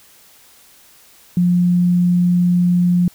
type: tone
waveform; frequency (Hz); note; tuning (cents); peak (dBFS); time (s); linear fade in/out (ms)
sine; 177; F3; +23; -11; 1.37-3.08; 2
effects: white hiss -48 dBFS RMS until 3.14 s